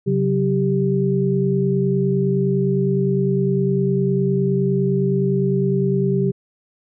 sine tone cluster, 136 / 185.8 / 393.8 Hz, C#3 / F#3 / G4, -33 / +7 / +8 cents, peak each -20 dBFS, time 0.06-6.32 s, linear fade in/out 20 ms, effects none

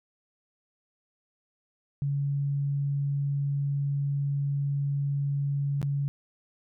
sine tone with dropouts, 141.1 Hz, C#3, 31 cents sharp, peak -25 dBFS, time 2.02-6.08 s, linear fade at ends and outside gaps 0 ms, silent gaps 5.816-5.828 s, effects none

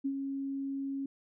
sine tone with ADSR envelope, 273.9 Hz, C#4, 21 cents flat, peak -28 dBFS, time 0.04-1.06 s, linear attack 16 ms, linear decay 70 ms, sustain -5 dB, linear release 4 ms, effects none

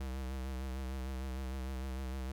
square tone with vibrato, 65.41 Hz, C2, in tune, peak -38 dBFS, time 0-2.32 s, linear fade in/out 5 ms, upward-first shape sine, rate 6.6 Hz, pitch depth 47 cents each way, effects none

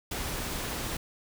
pink noise, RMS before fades -34 dBFS, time 0.11-0.97 s, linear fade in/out 5 ms, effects none

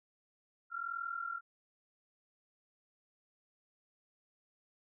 sine tone pair together, 1355.6 / 1396.9 Hz, E6 / F6, +48 / 0 cents, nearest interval minor second, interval 52 cents, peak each -40 / -40 dBFS, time 0.7-1.41 s, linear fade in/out 50 ms, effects none

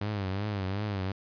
sawtooth tone with vibrato, 99.8 Hz, G2, 32 cents sharp, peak -26 dBFS, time 0.01-1.12 s, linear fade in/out 5 ms, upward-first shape triangle, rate 2.7 Hz, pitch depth 130 cents each way, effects resampled to 11025 Hz

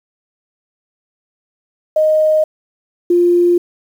sine tone pair in turn, 621 / 349.8 Hz, D#5 / F4, -3 / +3 cents, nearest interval minor seventh, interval 994 cents, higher first, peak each -9 / -8 dBFS, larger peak second, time 1.96-2.44 / 3.1-3.58 s, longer neither, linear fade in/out 5 ms, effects 7-bit

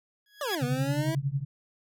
20% pulse tone with exponential growth, 1667 Hz, G#6, 6 cents sharp, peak -22 dBFS, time 0.26-0.55 s, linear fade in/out 2 ms, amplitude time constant 61 ms
25% pulse exponential two-way sweep, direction down then up, 618 to 240.5 to 330.4 Hz, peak -26 dBFS, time 0.41-1.15 s, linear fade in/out 2 ms, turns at 0.64 s
sine tone with tremolo, 138.59 Hz, C#3, in tune, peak -22 dBFS, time 0.61-1.45 s, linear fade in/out 20 ms, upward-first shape triangle, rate 11 Hz, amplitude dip 100%
effects none

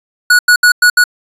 square tone bursts at uneven times, 1462 Hz, F#6, 21 cents flat, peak -5 dBFS, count 5, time 0.3-0.39 / 0.48-0.56 / 0.63-0.72 / 0.82-0.9 / 0.97-1.04 s, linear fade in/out 5 ms, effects resampled to 32000 Hz

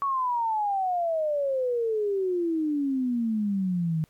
sine exponential sweep, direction down, 1128 to 154.7 Hz, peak -23 dBFS, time 0.02-4.04 s, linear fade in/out 0 ms, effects pink hiss -64 dBFS RMS until 4.09 s + MP3 96 kbps

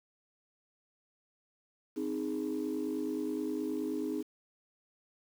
sine chord, Ab major, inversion first, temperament equal, 261.6 / 311.1 / 415.3 Hz, C4 / Eb4 / Ab4, 0 / 0 / 0 cents, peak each -36 / -34 / -37 dBFS, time 1.96-4.23 s, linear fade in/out 20 ms, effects tanh soft clip ceiling -26 dBFS + 9-bit

